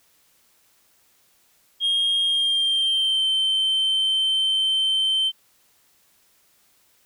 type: tone with pitch glide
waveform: sine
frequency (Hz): 3242 to 3101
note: G#7 to G7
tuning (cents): -42 to -19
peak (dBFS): -16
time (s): 1.8-5.32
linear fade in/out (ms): 50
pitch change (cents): -77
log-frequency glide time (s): 2.23-3.27
effects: tanh soft clip ceiling -17 dBFS + white hiss -61 dBFS RMS until 7.05 s